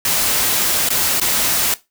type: noise with dropouts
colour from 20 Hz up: white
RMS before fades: -17 dBFS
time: 0.05-1.74 s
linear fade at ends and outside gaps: 2 ms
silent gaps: 0.889-0.903 / 1.2-1.214 s
effects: noise-tail reverb RT60 0.2 s tail -17 dB re dry